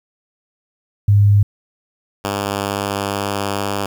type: tone pair in turn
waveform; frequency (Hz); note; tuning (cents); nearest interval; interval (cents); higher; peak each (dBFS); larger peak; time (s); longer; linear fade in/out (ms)
sine / 5% pulse; 102 / 100.25; G#2 / G2; -31 / +39; unison; 30; first; -8; neither; 1.08-1.43 / 2.24-3.86; second; 5
effects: 8-bit